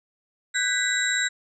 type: tone cluster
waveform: sine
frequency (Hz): 1500 / 1616 / 1976 / 3878 / 7540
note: F#6 / G#6 / B6 / B7 / A#8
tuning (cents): +23 / -48 / 0 / -32 / +19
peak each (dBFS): -28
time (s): 0.54-1.29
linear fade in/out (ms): 20
effects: none